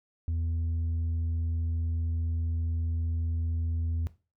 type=tone; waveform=sine; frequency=82.41 Hz; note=E2; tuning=in tune; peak=-24 dBFS; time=0.28-4.07 s; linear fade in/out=0 ms; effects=noise-tail reverb RT60 0.3 s tail -19 dB re dry + tanh soft clip ceiling -26 dBFS